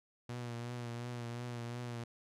sawtooth tone with vibrato, 120 Hz, B2, 49 cents flat, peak -36 dBFS, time 0.29-2.04 s, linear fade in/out 5 ms, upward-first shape triangle, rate 2.8 Hz, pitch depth 41 cents each way, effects low-pass 9000 Hz 12 dB/octave

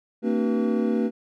triangle tone cluster, 227.7 / 264.1 / 298.7 / 379.9 / 484.9 Hz, A#3 / C4 / D4 / F#4 / B4, -40 / +16 / +29 / +46 / -32 cents, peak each -21 / -27 / -28 / -27 / -28 dBFS, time 0.22-1.11 s, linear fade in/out 50 ms, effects none

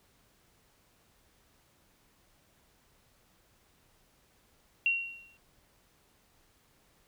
sine tone with exponential decay, 2745 Hz, F7, 31 cents flat, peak -22 dBFS, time 4.86-5.37 s, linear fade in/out 1 ms, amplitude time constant 110 ms, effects pink hiss -67 dBFS RMS until 7.07 s

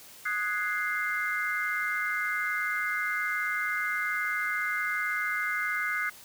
sine chord, Ab dominant seventh, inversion second, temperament equal, 1244.5 / 1480 / 1661.2 / 2093 Hz, Eb6 / Gb6 / Ab6 / C7, 0 / 0 / 0 / 0 cents, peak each -35 / -32 / -35 / -31 dBFS, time 0.25-6.1 s, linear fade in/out 10 ms, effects white hiss -50 dBFS RMS until 6.24 s

